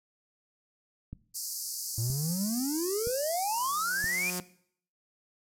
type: click train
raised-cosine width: 5 ms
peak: -27 dBFS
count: 4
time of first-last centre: 1.13-4.043 s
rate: 1.03 Hz
type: band-pass noise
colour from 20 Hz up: pink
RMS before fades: -37 dBFS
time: 1.34-4.4 s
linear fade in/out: 20 ms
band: 4600 to 15000 Hz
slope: 96 dB/octave
type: exponential sweep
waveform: triangle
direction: up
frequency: 110 to 2482 Hz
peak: -27 dBFS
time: 1.98-4.3 s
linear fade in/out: 0 ms
type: tone with exponential growth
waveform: sawtooth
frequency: 180 Hz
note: F#3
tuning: 47 cents flat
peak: -29 dBFS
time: 3.29-4.4 s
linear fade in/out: 0 ms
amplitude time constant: 240 ms
effects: noise-tail reverb RT60 0.6 s tail -18 dB re dry